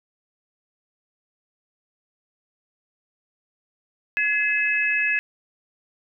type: tone cluster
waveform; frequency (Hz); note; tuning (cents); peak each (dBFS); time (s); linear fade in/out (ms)
sine; 1694 / 2067 / 2582; G#6 / C7 / E7; +34 / -22 / -37; -23 / -28 / -22; 4.17-5.19; 0
effects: none